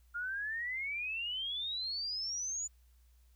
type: exponential sweep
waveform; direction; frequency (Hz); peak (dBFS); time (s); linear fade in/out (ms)
sine; up; 1396.9 to 7040; -35; 0.14-2.68; 20
effects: added 60 Hz sine -61 dBFS peak until 3.35 s + white hiss -75 dBFS RMS until 3.35 s